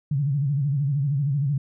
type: tone with vibrato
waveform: sine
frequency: 141 Hz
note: C#3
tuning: 30 cents sharp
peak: -20 dBFS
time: 0.11-1.58 s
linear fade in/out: 5 ms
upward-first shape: sine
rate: 13 Hz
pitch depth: 120 cents each way
effects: none

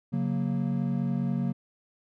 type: chord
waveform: triangle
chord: F# major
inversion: second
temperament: equal with one note detuned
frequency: 138.59 / 182.98 / 233.1 Hz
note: C#3 / F#3 / A#3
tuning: 0 / -19 / 0 cents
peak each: -28 dBFS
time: 0.12-1.53 s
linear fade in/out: 20 ms
effects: none

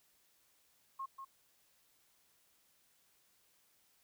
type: tone with echo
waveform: sine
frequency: 1078 Hz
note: C#6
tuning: 49 cents flat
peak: -39 dBFS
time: 0.99-1.06 s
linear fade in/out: 10 ms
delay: 190 ms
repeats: 1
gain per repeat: -6 dB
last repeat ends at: 1.25 s
effects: white hiss -72 dBFS RMS until 4.03 s

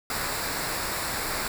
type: noise with comb filter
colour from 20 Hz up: pink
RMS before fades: -30 dBFS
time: 0.1-1.48 s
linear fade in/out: 2 ms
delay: 0.32 ms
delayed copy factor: -0.6
effects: none

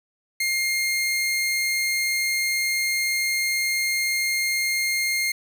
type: tone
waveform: sawtooth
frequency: 2123 Hz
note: C7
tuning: 25 cents sharp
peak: -18 dBFS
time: 0.4-5.32 s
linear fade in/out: 5 ms
effects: none

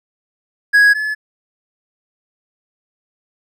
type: tone pair in turn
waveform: triangle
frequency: 1661.2 / 1717.8 Hz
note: G#6 / A6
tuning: 0 / -42 cents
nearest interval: minor second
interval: 58 cents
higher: second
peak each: -5 / -16 dBFS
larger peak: first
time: 0.73-0.94 / 0.94-1.15 s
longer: neither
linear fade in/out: 20 ms
effects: none

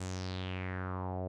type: tone with low-pass filter sweep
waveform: sawtooth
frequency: 92.5 Hz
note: F#2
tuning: in tune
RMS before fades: -38 dBFS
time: 0-1.28 s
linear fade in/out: 10 ms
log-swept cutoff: 8300 to 580 Hz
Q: 3.9
effects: none

